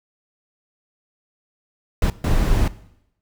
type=noise bursts at uneven times; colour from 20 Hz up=brown; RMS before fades=-17 dBFS; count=2; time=2.02-2.1 / 2.24-2.68 s; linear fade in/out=2 ms; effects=noise-tail reverb RT60 0.8 s tail -18 dB re dry